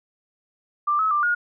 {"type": "tone with pitch steps", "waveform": "sine", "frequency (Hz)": [1183, 1289, 1185, 1434], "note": ["D6", "E6", "D6", "F6"], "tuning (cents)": [12, -39, 15, 45], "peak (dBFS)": -18, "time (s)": [0.87, 1.35], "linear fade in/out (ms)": 10, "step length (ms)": 120, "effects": []}